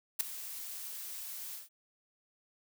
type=noise with ADSR envelope; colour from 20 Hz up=blue; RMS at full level=-26 dBFS; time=0.19-1.69 s; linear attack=16 ms; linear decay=5 ms; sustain=-17 dB; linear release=150 ms; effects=none